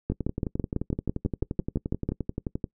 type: two click trains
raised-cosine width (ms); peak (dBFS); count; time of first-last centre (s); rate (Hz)
3; -13 / -16; 13 / 30; 0.1-2.09 / 0.12-2.642; 6.03 / 11.5
effects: noise-tail reverb RT60 0.1 s tail -23 dB re dry